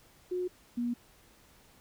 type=tone pair in turn; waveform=sine; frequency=362.2 / 239.9 Hz; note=F#4 / A#3; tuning=-37 / +50 cents; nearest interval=perfect fifth; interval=713 cents; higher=first; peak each=-30 / -29 dBFS; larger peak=second; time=0.31-0.48 / 0.77-0.94 s; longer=neither; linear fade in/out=10 ms; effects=pink hiss -61 dBFS RMS until 1.8 s